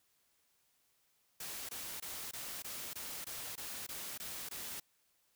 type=noise bursts; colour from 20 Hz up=white; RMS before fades=-44 dBFS; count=11; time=1.4-4.8 s; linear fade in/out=5 ms; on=290 ms; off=21 ms; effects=white hiss -75 dBFS RMS until 5.35 s